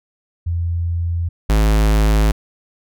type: tone pair in turn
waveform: sine / square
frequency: 85.2 / 53.13 Hz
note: F2 / G#1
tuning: -42 / +40 cents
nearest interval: minor sixth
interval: 818 cents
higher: first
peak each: -17 / -12 dBFS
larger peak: second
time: 0.46-1.29 / 1.49-2.32 s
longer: neither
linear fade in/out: 10 ms
effects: none